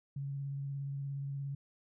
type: tone with vibrato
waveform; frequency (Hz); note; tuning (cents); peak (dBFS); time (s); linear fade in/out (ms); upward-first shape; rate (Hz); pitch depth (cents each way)
sine; 139.2; C#3; +8; -36; 0.16-1.55; 5; square; 17; 14
effects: none